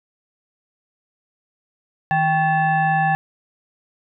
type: tone with frequency modulation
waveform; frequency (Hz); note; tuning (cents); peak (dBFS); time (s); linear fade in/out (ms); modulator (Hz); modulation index
sine; 785; G5; +2; -15; 2.11-3.15; 0; 944; 0.94
effects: none